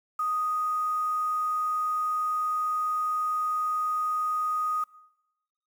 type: tone with quantisation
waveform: sine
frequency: 1244.5 Hz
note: D#6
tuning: in tune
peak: -25 dBFS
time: 0.19-4.84 s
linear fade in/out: 5 ms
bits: 8
effects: noise-tail reverb RT60 1.0 s tail -22 dB re dry